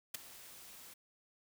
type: noise with ADSR envelope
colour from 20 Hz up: white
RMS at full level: -37 dBFS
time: 0.14-0.94 s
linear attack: 7 ms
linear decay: 12 ms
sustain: -17 dB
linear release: 9 ms
effects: none